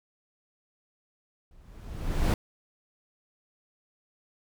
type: noise with exponential growth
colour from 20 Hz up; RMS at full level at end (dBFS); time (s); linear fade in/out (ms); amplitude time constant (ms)
brown; -18; 1.51-2.34; 2; 180
effects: none